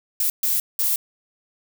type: noise bursts at uneven times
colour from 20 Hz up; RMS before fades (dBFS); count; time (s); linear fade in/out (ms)
violet; -21; 3; 0.2-0.3 / 0.43-0.6 / 0.79-0.96; 2
effects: none